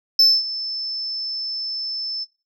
sine tone with ADSR envelope, 5274 Hz, E8, in tune, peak -7 dBFS, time 0.19-2.25 s, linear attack 4 ms, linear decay 230 ms, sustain -18 dB, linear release 23 ms, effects noise-tail reverb RT60 0.3 s tail -17 dB re dry + tanh soft clip ceiling -9 dBFS

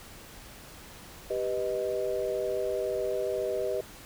sine chord, G augmented, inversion none, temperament equal, 392 / 493.9 / 622.3 Hz, G4 / B4 / D#5, 0 / 0 / 0 cents, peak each -32 dBFS, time 1.3-3.81 s, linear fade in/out 5 ms, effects pink hiss -48 dBFS RMS until 4.05 s

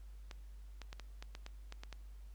clicks, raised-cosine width 0.2 ms, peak -30 dBFS, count 10, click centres 0.312 / 0.817 / 0.929 / 0.997 / 1.225 / 1.351 / 1.464 / 1.724 / 1.835 / 1.927 s, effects added 50 Hz sine -49 dBFS peak until 2.34 s + pink hiss -71 dBFS RMS until 2.34 s

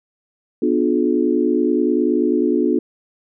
sine chord, B diminished seventh, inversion none, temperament just, 246.9 / 296.3 / 355.6 / 426.7 Hz, B3 / D4 / F4 / Ab4, 0 / +15 / +31 / +47 cents, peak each -20 / -19 / -19 / -22 dBFS, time 0.62-2.79 s, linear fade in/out 5 ms, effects none

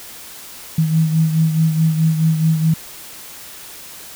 sine beating tone pair, 159.4 / 164.1 Hz, D#3 / E3, +42 / -8 cents, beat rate 4.7 Hz, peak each -13 / -21 dBFS, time 0.78-2.74 s, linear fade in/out 5 ms, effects white hiss -36 dBFS RMS until 4.15 s

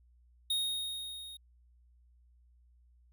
square tone with level ramp, 3729 Hz, A#7, in tune, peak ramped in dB -29 to -46 dBFS, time 0.5-1.37 s, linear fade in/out 5 ms, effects added 60 Hz sine -61 dBFS peak until 3.12 s

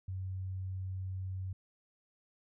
sine tone, 94 Hz, F#2, 28 cents sharp, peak -36 dBFS, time 0.08-1.53 s, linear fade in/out 5 ms, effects none

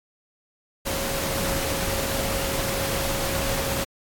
sine tone in noise, 546 Hz, C#5, 26 cents flat, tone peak -31 dBFS, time 0.85-3.85 s, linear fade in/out 20 ms, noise pink, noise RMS -27 dBFS, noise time 0.85-3.85 s, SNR -7 dB, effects AAC 64 kbps

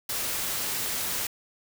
white noise, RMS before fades -30 dBFS, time 0.09-1.27 s, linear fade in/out 5 ms, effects none

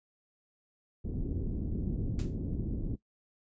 pink low-pass noise, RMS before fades -34 dBFS, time 1.04-2.96 s, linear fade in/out 10 ms, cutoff 330 Hz, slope 24 dB/octave
white noise with exponential decay, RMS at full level -43 dBFS, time 2.19-2.37 s, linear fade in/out 1 ms, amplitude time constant 37 ms
effects noise-tail reverb RT60 0.1 s tail -19 dB re dry + resampled to 16000 Hz

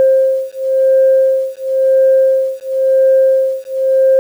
sine beating tone pair, 529 / 529.96 Hz, C5 / C5, +19 / +22 cents, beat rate 0.96 Hz, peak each -11 dBFS, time 0-4.19 s, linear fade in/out 0 ms, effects tanh soft clip ceiling -1 dBFS + 7-bit

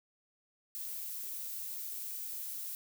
violet noise, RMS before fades -41 dBFS, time 0.75-2.75 s, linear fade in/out 0 ms, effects none

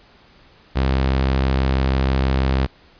sawtooth tone, 66.2 Hz, C2, 21 cents sharp, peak -12 dBFS, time 0.75-2.67 s, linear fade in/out 20 ms, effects pink hiss -51 dBFS RMS until 2.99 s + resampled to 11025 Hz

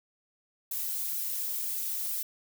violet noise with flanger, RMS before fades -33 dBFS, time 0.71-2.23 s, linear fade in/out 5 ms, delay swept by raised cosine 1.2 to 6 ms, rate 2.1 Hz, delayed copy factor +0.8, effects none

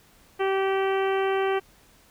harmonic tone, 386.9 Hz, G4, 23 cents flat, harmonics 1 / 2 / 3 / 4 / 5 / 6 / 7 / 8, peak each -23 / -29 / -33 / -35 / -37 / -39 / -40 / -41 dBFS, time 0.39-1.6 s, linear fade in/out 20 ms, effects pink hiss -57 dBFS RMS until 2.1 s

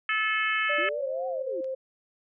harmonic tone, 434 Hz, A4, 24 cents flat, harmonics 3 / 4 / 5 / 6 / 7, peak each -30 / -28 / -30 / -32 / -36 dBFS, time 0.09-0.89 s, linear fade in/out 2 ms
sine tone with pitch glide, 587.3 to 526.3 Hz, D5 to C5, 0 to +10 cents, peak -29 dBFS, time 0.69-1.75 s, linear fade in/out 10 ms, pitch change -190 cents, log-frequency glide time 0.99-1.07 s
sine linear two-way sweep, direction up then down, 311.1 to 756 to 311.1 Hz, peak -34 dBFS, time 0.78-1.61 s, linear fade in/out 5 ms, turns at 1.27 s
click, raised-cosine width 0.2 ms, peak -38 dBFS, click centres 1.644 s
effects none

